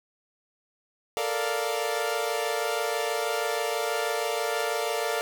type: chord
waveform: sawtooth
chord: Bb major seventh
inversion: third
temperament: equal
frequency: 440 / 466.2 / 587.3 / 698.5 Hz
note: A4 / Bb4 / D5 / F5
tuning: 0 / 0 / 0 / 0 cents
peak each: -28 dBFS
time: 1.17-5.21 s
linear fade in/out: 0 ms
effects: none